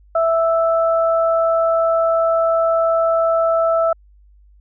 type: tone pair together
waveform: sine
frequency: 659.3 / 1318.6 Hz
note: E5 / E6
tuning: 0 / 0 cents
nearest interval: octave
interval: 1200 cents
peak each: -14 / -20 dBFS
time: 0.15-3.93 s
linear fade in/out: 5 ms
effects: added 50 Hz sine -46 dBFS peak until 4.6 s